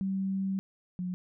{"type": "tone pair in turn", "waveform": "sine", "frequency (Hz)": [192.7, 180.9], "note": ["G3", "F#3"], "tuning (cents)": [-29, -39], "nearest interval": "minor second", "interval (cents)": 110, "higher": "first", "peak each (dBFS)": [-28, -31], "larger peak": "first", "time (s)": [[0.01, 0.59], [0.99, 1.14]], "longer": "first", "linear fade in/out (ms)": 0, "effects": []}